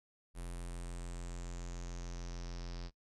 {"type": "tone with low-pass filter sweep", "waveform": "square", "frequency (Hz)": 43.44, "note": "F1", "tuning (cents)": -8, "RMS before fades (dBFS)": -43, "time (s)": [0.34, 2.91], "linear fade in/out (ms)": 50, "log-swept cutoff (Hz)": [10000, 5000], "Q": 5.2, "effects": ["noise-tail reverb RT60 0.1 s tail -22 dB re dry"]}